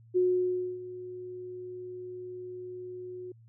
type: tone with ADSR envelope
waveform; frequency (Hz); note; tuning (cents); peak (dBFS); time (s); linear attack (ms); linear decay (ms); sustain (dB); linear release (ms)
sine; 364; F#4; -28; -21; 0.14-3.32; 27; 620; -17; 4
effects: added 114 Hz sine -53 dBFS peak until 3.48 s